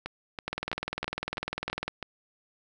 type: two click trains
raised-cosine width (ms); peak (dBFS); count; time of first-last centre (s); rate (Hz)
0.3; -15 / -18; 29 / 7; 0.48-1.88 / 0.06-2.027; 20 / 3.05
effects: none